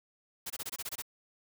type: noise bursts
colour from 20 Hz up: white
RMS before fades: -38 dBFS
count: 9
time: 0.46-1.022 s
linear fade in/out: 10 ms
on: 42 ms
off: 23 ms
effects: none